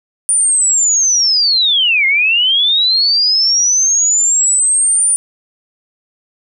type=linear two-way sweep; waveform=sine; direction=down then up; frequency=9400 to 2093 to 9400 Hz; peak=-9 dBFS; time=0.29-5.16 s; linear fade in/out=0 ms; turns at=2.06 s; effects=none